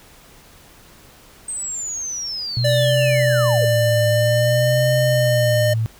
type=linear sweep; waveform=sine; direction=down; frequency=8372 to 410 Hz; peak=-24 dBFS; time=1.48-3.65 s; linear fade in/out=5 ms
type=tone with vibrato; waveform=sine; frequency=120 Hz; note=B2; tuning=49 cents flat; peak=-17 dBFS; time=2.57-5.86 s; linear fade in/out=0 ms; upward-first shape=sine; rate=0.53 Hz; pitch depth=120 cents each way
type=tone with pitch glide; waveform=square; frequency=587.3 to 605.9 Hz; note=D5 to D#5; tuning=0 to -46 cents; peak=-17 dBFS; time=2.64-5.74 s; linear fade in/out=10 ms; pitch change=+54 cents; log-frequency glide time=3.01-4.92 s
effects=pink hiss -47 dBFS RMS until 5.99 s